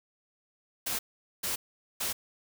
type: noise bursts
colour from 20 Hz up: white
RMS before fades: -32 dBFS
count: 3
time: 0.86-2.13 s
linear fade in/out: 10 ms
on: 130 ms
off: 440 ms
effects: none